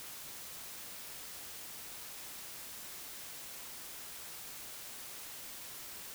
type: silence
effects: white hiss -47 dBFS RMS until 6.14 s